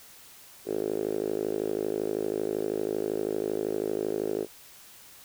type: tone with band-pass filter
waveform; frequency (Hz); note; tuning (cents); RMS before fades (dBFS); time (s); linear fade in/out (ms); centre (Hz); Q
5% pulse; 52.7; G#1; +26; -30; 0.65-4.47; 50; 400; 4.5
effects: white hiss -51 dBFS RMS until 5.24 s